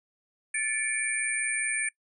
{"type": "tone cluster", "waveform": "sine", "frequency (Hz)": [1750, 2248, 2373, 8990], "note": ["A6", "C#7", "D7", "C#9"], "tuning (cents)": [-10, 24, 17, 23], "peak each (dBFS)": [-32, -34, -34, -30], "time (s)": [0.54, 1.89], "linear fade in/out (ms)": 5, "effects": ["noise-tail reverb RT60 0.1 s tail -22 dB re dry"]}